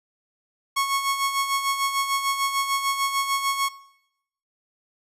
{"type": "tone with tremolo", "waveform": "sawtooth", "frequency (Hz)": 1100, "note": "C#6", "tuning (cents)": -14, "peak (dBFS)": -16, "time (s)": [0.76, 3.69], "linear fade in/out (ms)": 10, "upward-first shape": "sine", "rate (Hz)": 6.7, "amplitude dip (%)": 55, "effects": ["noise-tail reverb RT60 0.8 s tail -19 dB re dry", "resampled to 32000 Hz"]}